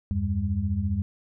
sine tone cluster, 82 / 96.7 / 201.3 Hz, E2 / G2 / G3, -9 / -23 / +46 cents, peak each -28 / -27 / -29 dBFS, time 0.11-1.02 s, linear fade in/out 0 ms, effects none

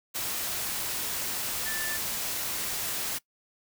sine tone in noise, 1760 Hz, A6, in tune, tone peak -34 dBFS, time 1.65-1.98 s, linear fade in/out 20 ms, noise white, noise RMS -32 dBFS, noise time 0.14-3.19 s, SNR -5 dB, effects noise-tail reverb RT60 0.1 s tail -21 dB re dry

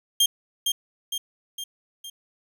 sawtooth tone with echo, 3201 Hz, G7, 36 cents sharp, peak -13 dBFS, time 0.2-0.26 s, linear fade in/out 5 ms, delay 460 ms, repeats 4, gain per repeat -5 dB, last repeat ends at 2.1 s, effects none

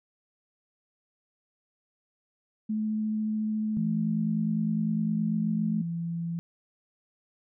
sine tone with vibrato, 215.7 Hz, A3, 34 cents flat, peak -26 dBFS, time 2.69-5.82 s, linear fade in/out 10 ms, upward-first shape triangle, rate 14 Hz, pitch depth 10 cents each way
sine tone with pitch glide, 165.8 to 168.5 Hz, E3 to E3, +10 to +38 cents, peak -29 dBFS, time 3.77-6.39 s, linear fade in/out 0 ms, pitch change +28 cents, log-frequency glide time 4.96-5.4 s
effects none

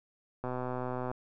click train, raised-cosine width 1 ms, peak -22 dBFS, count 86, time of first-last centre 0.44-1.115 s, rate 126 Hz, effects none

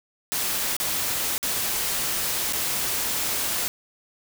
white noise with dropouts, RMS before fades -26 dBFS, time 0.32-3.68 s, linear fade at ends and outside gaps 0 ms, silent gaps 0.766-0.8 / 1.38-1.429 / 2.525-2.533 s, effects none

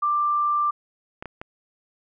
sine tone, 1182 Hz, D6, 11 cents sharp, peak -19 dBFS, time 0.02-0.71 s, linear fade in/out 10 ms
clicks, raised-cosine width 0.5 ms, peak -19 dBFS, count 3, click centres 1.225 / 1.257 / 1.415 s
effects none

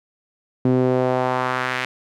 sawtooth tone with band-pass filter sweep, 127.5 Hz, C3, 44 cents flat, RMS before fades -20 dBFS, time 0.65-1.85 s, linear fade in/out 2 ms, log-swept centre 280 to 2200 Hz, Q 1.6, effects none

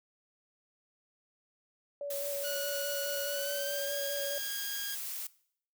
sine tone with vibrato, 567 Hz, C#5, 39 cents sharp, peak -35 dBFS, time 2.01-4.38 s, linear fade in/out 2 ms, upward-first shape square, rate 4.8 Hz, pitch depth 15 cents each way
blue noise, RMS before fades -39 dBFS, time 2.1-5.27 s, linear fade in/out 5 ms
15% pulse tone with pitch glide, 1461 to 1630.5 Hz, F#6 to G#6, -22 to -32 cents, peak -32 dBFS, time 2.43-4.96 s, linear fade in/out 20 ms, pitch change +190 cents, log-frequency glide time 3.27-3.95 s
effects noise-tail reverb RT60 0.6 s tail -20 dB re dry

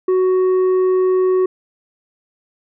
sine tone with tanh clipping, 371.4 Hz, F#4, 7 cents sharp, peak -13 dBFS, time 0.08-1.46 s, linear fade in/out 5 ms, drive 5 dB, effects none

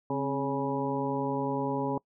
harmonic tone with a mistuned harmonic, 139.3 Hz, C#3, 9 cents sharp, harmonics 1 / 2 / 3 / 4 / 6 / 7, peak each -36 / -32 / -34 / -36 / -36 / -36 dBFS, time 0.1-1.98 s, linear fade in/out 2 ms, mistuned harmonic 2, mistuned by -64 cents, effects noise-tail reverb RT60 0.1 s tail -24 dB re dry

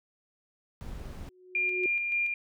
brown noise, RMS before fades -40 dBFS, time 0.81-1.29 s, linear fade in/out 0 ms
sine tone with exponential growth, 366.4 Hz, F#4, 17 cents flat, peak -28 dBFS, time 1.17-1.86 s, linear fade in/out 2 ms, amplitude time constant 150 ms
sine tone with tremolo, 2400 Hz, D7, 37 cents sharp, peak -25 dBFS, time 1.55-2.34 s, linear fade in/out 2 ms, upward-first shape square, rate 3.5 Hz, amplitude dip 35%
effects none

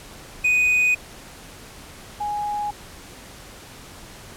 triangle / sine tone pair in turn, 2489 / 830.6 Hz, D#7 / G#5, 0 / 0 cents, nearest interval octave + perfect fifth, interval 1900 cents, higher first, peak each -14 / -23 dBFS, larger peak first, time 0.44-0.95 / 2.2-2.71 s, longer neither, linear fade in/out 10 ms, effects pink hiss -42 dBFS RMS until 4.36 s + low-pass 12000 Hz 12 dB/octave

